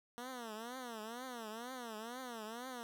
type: tone with vibrato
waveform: 10% pulse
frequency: 235.7 Hz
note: A#3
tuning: 19 cents sharp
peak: -36 dBFS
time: 0.18-2.83 s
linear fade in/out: 0 ms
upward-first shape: triangle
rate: 2.1 Hz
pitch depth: 200 cents each way
effects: none